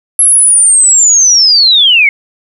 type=linear sweep; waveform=sine; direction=down; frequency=11175 to 2136 Hz; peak=-3 dBFS; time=0.19-2.09 s; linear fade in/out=2 ms; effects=7-bit